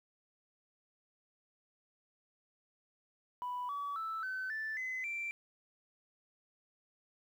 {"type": "tone with pitch steps", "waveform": "sine", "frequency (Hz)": [987.8, 1141.3, 1318.6, 1523.4, 1760.1, 2033, 2349], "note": ["B5", "D6", "E6", "G6", "A6", "B6", "D7"], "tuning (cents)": [0, -50, 0, -50, 0, 50, 0], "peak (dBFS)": -35, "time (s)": [3.42, 5.31], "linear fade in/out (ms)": 0, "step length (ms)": 270, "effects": ["tanh soft clip ceiling -33 dBFS", "11-bit"]}